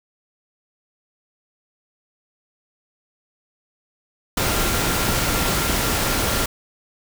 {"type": "tone in noise", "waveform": "sine", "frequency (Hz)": 1382, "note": "F6", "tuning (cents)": -19, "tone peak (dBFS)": -32, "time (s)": [4.37, 6.46], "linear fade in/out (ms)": 5, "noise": "pink", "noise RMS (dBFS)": -21, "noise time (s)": [4.37, 6.46], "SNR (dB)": -14, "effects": []}